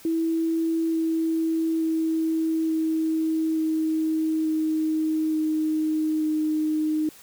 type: tone with pitch steps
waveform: sine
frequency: 327.1 / 324.5 / 321.9 / 319.3 / 316.7 / 314.1 / 311.6 / 309.1 Hz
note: E4 / E4 / E4 / D#4 / D#4 / D#4 / D#4 / D#4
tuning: -13 / -27 / -41 / +45 / +31 / +16 / +3 / -11 cents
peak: -21 dBFS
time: 0.05-7.09 s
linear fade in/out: 2 ms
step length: 880 ms
effects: white hiss -49 dBFS RMS until 7.22 s